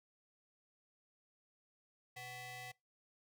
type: ring-modulated tone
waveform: sawtooth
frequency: 622.3 Hz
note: D#5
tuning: in tune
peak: -40 dBFS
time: 2.16-2.72 s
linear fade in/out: 10 ms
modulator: 1370 Hz
effects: noise-tail reverb RT60 0.2 s tail -22 dB re dry